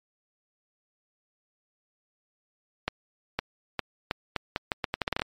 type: accelerating click train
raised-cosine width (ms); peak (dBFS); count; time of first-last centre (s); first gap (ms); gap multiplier
0.3; -10; 15; 2.88-5.219; 510; 0.79
effects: MP3 64 kbps